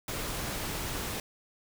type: noise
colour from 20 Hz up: pink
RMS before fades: -35 dBFS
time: 0.08-1.2 s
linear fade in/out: 2 ms
effects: none